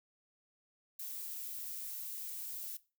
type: noise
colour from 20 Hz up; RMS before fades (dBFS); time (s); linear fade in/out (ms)
violet; -43; 0.99-2.77; 5
effects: noise-tail reverb RT60 0.3 s tail -18 dB re dry